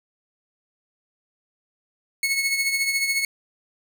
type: tone with tremolo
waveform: sawtooth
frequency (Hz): 2193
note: C#7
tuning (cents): -19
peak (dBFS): -15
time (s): 2.23-3.25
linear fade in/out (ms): 2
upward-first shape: triangle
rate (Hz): 14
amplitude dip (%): 60
effects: none